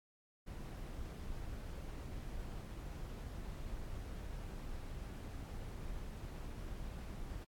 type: noise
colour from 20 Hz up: brown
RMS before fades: -45 dBFS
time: 0.46-7.45 s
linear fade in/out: 20 ms
effects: AAC 64 kbps